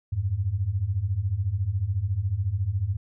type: beating tone pair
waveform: sine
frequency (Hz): 88.3 / 102.3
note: F2 / G#2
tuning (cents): +20 / -26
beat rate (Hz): 14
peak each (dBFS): -28 / -25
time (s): 0.12-2.97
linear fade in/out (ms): 10
effects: none